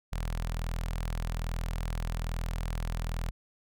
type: tone with notch filter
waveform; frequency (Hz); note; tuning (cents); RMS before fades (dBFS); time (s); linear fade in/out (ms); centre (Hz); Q
sawtooth; 41.2; E1; 0; -33; 0.12-3.31; 10; 330; 0.79
effects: none